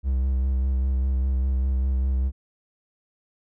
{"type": "tone with vibrato", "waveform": "triangle", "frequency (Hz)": 65.41, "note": "C2", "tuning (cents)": 0, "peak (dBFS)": -18, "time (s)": [0.03, 2.32], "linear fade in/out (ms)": 50, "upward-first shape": "sine", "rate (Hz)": 5, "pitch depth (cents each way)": 32, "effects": []}